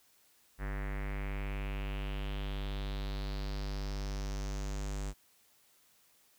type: tone with low-pass filter sweep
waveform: square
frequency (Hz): 49.6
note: G1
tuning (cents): +21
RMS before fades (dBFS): -37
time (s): 0.58-5.14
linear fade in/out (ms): 50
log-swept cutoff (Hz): 1800 to 7700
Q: 3.7
effects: white hiss -67 dBFS RMS until 6.38 s